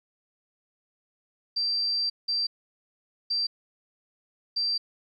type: tone bursts at uneven times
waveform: sine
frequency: 4699 Hz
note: D8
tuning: in tune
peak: -24 dBFS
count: 4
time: 1.56-2.1 / 2.28-2.47 / 3.3-3.47 / 4.56-4.78 s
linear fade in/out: 10 ms
effects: 11-bit